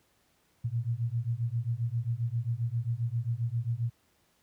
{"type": "beating tone pair", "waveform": "sine", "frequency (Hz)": [113.6, 121.1], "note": ["A#2", "B2"], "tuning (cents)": [-44, -34], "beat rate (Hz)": 7.5, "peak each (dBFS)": -31, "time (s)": [0.64, 3.9], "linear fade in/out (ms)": 10, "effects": ["pink hiss -69 dBFS RMS until 4.42 s", "high-pass 60 Hz 12 dB/octave"]}